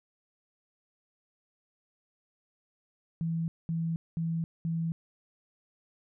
sine tone bursts, 164.81 Hz, E3, in tune, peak -28 dBFS, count 4, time 3.21-4.92 s, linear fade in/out 0 ms, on 270 ms, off 210 ms, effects none

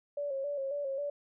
sine tone with vibrato, 559 Hz, C#5, 14 cents sharp, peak -32 dBFS, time 0.17-1.1 s, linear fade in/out 5 ms, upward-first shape square, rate 3.7 Hz, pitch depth 54 cents each way, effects none

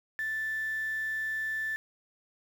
sine tone with quantisation, 1760 Hz, A6, in tune, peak -30 dBFS, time 0.19-1.76 s, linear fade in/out 0 ms, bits 8, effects none

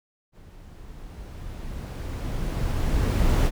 brown noise with level ramp, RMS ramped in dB -47 to -18 dBFS, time 0.32-3.51 s, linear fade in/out 50 ms, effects none

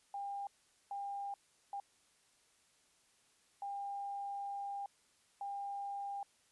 sine tone bursts at uneven times, 801 Hz, G5, 37 cents sharp, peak -39 dBFS, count 5, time 0.14-0.47 / 0.91-1.34 / 1.73-1.8 / 3.62-4.86 / 5.41-6.23 s, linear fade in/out 2 ms, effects white hiss -71 dBFS RMS until 6.51 s + resampled to 24000 Hz

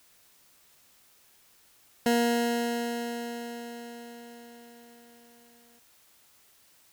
20% pulse tone with exponential decay, 236.3 Hz, A#3, 24 cents sharp, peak -16 dBFS, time 2.06-5.79 s, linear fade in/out 2 ms, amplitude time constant 810 ms, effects white hiss -61 dBFS RMS until 6.92 s

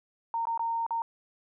sine tone with dropouts, 920 Hz, A#5, 23 cents flat, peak -27 dBFS, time 0.34-1.02 s, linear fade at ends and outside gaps 1 ms, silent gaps 0.454-0.47 / 0.576-0.594 / 0.865-0.907 s, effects none

